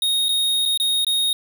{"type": "tone with dropouts", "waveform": "square", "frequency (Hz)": 3729, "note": "A#7", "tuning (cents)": 0, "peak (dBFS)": -18, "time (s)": [0.02, 1.33], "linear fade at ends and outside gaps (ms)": 2, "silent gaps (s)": [[0.285, 0.29], [0.654, 0.658], [0.775, 0.799], [1.047, 1.067]], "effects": ["9-bit"]}